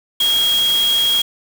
sine tone in noise, 3276 Hz, G#7, 24 cents flat, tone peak -13 dBFS, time 0.2-1.22 s, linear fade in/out 5 ms, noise white, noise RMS -25 dBFS, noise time 0.2-1.22 s, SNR +9 dB, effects none

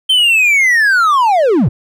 triangle linear sweep, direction down, 3136 to 88 Hz, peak -6 dBFS, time 0.09-1.69 s, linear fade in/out 10 ms, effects none

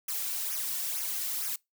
blue noise with flanger, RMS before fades -33 dBFS, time 0.08-1.56 s, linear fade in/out 5 ms, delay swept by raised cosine 0.24 to 2.44 ms, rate 2.2 Hz, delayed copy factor -0.8, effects noise-tail reverb RT60 0.2 s tail -25 dB re dry

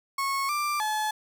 35% pulse tone with pitch steps, 1097 / 1182 / 858 Hz, C#6 / D6 / A5, -18 / +11 / -44 cents, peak -24 dBFS, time 0.18-1.11 s, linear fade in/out 5 ms, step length 310 ms, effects none

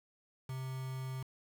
triangle tone with quantisation, 130.81 Hz, C3, in tune, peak -36 dBFS, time 0.49-1.23 s, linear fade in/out 5 ms, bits 8, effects none

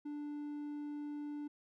triangle tone, 293.9 Hz, D4, 1 cent sharp, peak -38 dBFS, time 0.05-1.48 s, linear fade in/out 10 ms, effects none

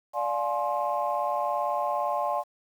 sine chord, D half-diminished seventh, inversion none, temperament just, 587.3 / 704.8 / 845.8 / 1057.2 Hz, D5 / F5 / Ab5 / C6, 0 / +16 / +31 / +18 cents, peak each -30 dBFS, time 0.13-2.44 s, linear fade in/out 50 ms, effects tanh soft clip ceiling -16 dBFS + 9-bit

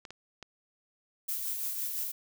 clicks, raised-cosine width 0.2 ms, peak -26 dBFS, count 3, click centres 0.052 / 0.106 / 0.427 s
violet noise with tremolo, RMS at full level -33 dBFS, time 1.28-2.12 s, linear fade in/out 10 ms, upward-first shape sine, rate 5.9 Hz, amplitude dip 35%
effects none

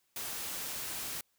white noise, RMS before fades -39 dBFS, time 0.16-1.21 s, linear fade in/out 2 ms, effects white hiss -75 dBFS RMS until 1.38 s

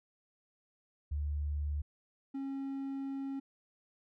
sine / triangle tone pair in turn, 73.42 / 272.5 Hz, D2 / C#4, 0 / -29 cents, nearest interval octave + major seventh, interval 2271 cents, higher second, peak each -32 / -34 dBFS, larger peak first, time 1.11-1.82 / 2.34-3.4 s, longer second, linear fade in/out 10 ms, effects none

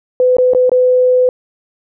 sine tone with dropouts, 504 Hz, B4, 35 cents sharp, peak -7 dBFS, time 0.2-1.29 s, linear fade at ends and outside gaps 1 ms, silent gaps 0.368-0.384 / 0.535-0.548 / 0.695-0.717 s, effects none

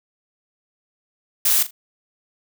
blue noise with echo, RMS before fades -17 dBFS, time 1.45-1.63 s, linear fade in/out 5 ms, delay 40 ms, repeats 2, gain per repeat -13 dB, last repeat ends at 1.71 s, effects none

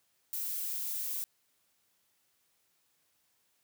violet noise, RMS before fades -36 dBFS, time 0.33-1.24 s, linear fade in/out 0 ms, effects white hiss -74 dBFS RMS until 3.63 s + high-pass 60 Hz 12 dB/octave

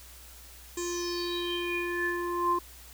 square tone with low-pass filter sweep, 349.2 Hz, F4, in tune, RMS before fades -31 dBFS, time 0.77-2.59 s, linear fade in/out 5 ms, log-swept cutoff 7500 to 950 Hz, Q 8.6, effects added 60 Hz sine -51 dBFS peak until 2.93 s + white hiss -51 dBFS RMS until 2.93 s

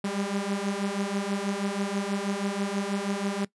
sawtooth beating tone pair, 196 / 202.2 Hz, G3 / G#3, 0 / -46 cents, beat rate 6.2 Hz, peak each -27 / -26 dBFS, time 0.04-3.45 s, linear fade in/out 5 ms, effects noise-tail reverb RT60 0.1 s tail -20 dB re dry + resampled to 24000 Hz

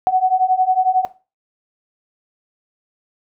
sine beating tone pair, 739 / 750 Hz, F#5 / F#5, -2 / +23 cents, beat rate 11 Hz, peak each -16 / -15 dBFS, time 0.07-1.05 s, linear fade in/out 0 ms, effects noise-tail reverb RT60 0.3 s tail -17 dB re dry

